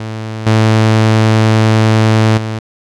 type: tone with level steps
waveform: sawtooth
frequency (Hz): 110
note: A2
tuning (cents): 0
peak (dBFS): -16 / -3 / -13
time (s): 0-2.59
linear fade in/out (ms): 5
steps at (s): 0.46 / 2.37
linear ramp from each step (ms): 10
effects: low-pass 6000 Hz 12 dB/octave